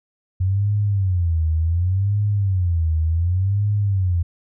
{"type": "tone with vibrato", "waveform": "sine", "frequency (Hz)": 90.8, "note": "F#2", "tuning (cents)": -32, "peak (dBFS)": -16, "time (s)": [0.4, 4.23], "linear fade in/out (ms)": 10, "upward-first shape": "sine", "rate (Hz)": 0.68, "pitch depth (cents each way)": 230, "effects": []}